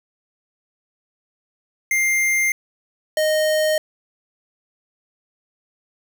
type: tone pair in turn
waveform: square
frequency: 2100 / 619.3 Hz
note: C7 / D#5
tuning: +6 / -8 cents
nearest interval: octave + major sixth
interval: 2114 cents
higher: first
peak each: -17 dBFS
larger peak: neither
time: 1.91-2.52 / 3.17-3.78 s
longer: neither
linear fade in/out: 2 ms
effects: 8-bit